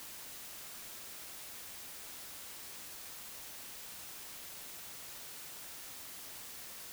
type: silence
effects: white hiss -48 dBFS RMS until 6.92 s